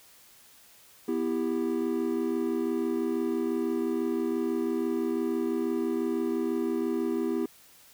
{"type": "chord", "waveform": "triangle", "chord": "E minor", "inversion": "second", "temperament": "just", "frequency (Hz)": [247.2, 329.6, 395.6], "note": ["B3", "E4", "G4"], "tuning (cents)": [2, 0, 16], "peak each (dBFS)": [-29, -28, -29], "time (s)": [1.08, 7.46], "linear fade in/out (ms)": 5, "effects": ["white hiss -56 dBFS RMS until 7.93 s"]}